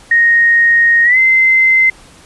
sine tone with pitch glide, 1864.7 to 2069 Hz, A#6 to C7, 0 to -20 cents, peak -6 dBFS, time 0.11-1.9 s, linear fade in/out 5 ms, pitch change +180 cents, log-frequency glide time 1.04-1.18 s, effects pink hiss -41 dBFS RMS until 2.25 s + resampled to 24000 Hz

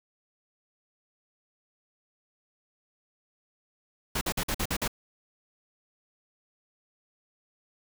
pink noise bursts, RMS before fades -29 dBFS, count 7, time 4.15-4.878 s, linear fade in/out 5 ms, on 62 ms, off 49 ms, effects none

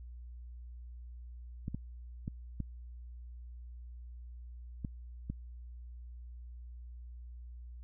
clicks, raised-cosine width 5 ms, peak -24 dBFS, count 6, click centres 1.681 / 1.746 / 2.279 / 2.603 / 4.848 / 5.3 s, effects added 60 Hz sine -45 dBFS peak until 7.83 s

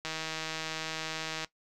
click train, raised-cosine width 0.2 ms, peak -18 dBFS, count 223, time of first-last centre 0.05-1.446 s, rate 159 Hz, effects noise-tail reverb RT60 0.1 s tail -18 dB re dry

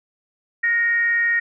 sine tone with frequency modulation, 1864.7 Hz, A#6, in tune, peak -16 dBFS, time 0.63-1.4 s, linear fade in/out 10 ms, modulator 435 Hz, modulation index 0.29, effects none

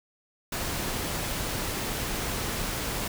pink noise, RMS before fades -31 dBFS, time 0.52-3.08 s, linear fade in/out 5 ms, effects none

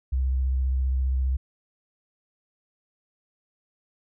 sine tone with vibrato, 65.1 Hz, C2, 8 cents flat, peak -21 dBFS, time 0.12-1.37 s, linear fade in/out 10 ms, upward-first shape sine, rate 15 Hz, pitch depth 31 cents each way, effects none

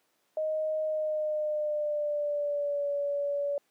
sine tone with pitch glide, 623 to 571.3 Hz, D#5 to D5, +2 to -48 cents, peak -27 dBFS, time 0.37-3.58 s, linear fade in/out 2 ms, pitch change -150 cents, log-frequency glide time 0.83-2.88 s, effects pink hiss -72 dBFS RMS until 3.7 s + high-pass 300 Hz 12 dB/octave

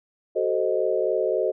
sine chord, F# diminished seventh, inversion none, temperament equal with one note detuned, 376.2 / 440 / 523.3 / 622.3 Hz, F#4 / A4 / C5 / Eb5, +29 / 0 / 0 / 0 cents, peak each -26 dBFS, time 0.35-1.52 s, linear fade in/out 20 ms, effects none

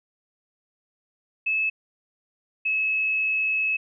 sine tone pair in turn, 2600 / 2585 Hz, E7 / E7, -24 / -34 cents, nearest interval unison, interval 10 cents, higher first, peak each -21 dBFS, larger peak neither, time 1.46-1.7 / 2.65-3.77 s, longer second, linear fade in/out 10 ms, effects none

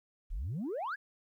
sine exponential sweep, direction up, 33.02 to 1750 Hz, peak -32 dBFS, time 0.3-0.96 s, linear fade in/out 20 ms, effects tanh soft clip ceiling -32 dBFS + 12-bit

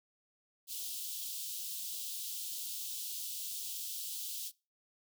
white high-pass noise, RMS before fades -41 dBFS, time 0.67-4.52 s, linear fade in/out 50 ms, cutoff 3000 Hz, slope 48 dB/octave, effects noise-tail reverb RT60 0.3 s tail -23 dB re dry

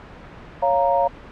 sine chord, Bb minor, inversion first, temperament equal, 554.4 / 698.5 / 932.3 Hz, Db5 / F5 / Bb5, 0 / 0 / 0 cents, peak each -20 dBFS, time 0.62-1.08 s, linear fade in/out 10 ms, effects pink hiss -40 dBFS RMS until 1.31 s + low-pass 2000 Hz 12 dB/octave

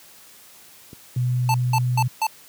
clicks, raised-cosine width 3 ms, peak -26 dBFS, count 2, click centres 0.931 / 1.163 s
sine tone, 124.4 Hz, B2, 13 cents sharp, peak -18 dBFS, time 1.16-2.08 s, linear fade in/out 10 ms
square tone bursts, 882 Hz, A5, 4 cents sharp, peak -19 dBFS, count 4, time 1.49-2.268 s, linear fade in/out 2 ms, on 52 ms, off 190 ms
effects white hiss -48 dBFS RMS until 2.48 s + high-pass 80 Hz 12 dB/octave

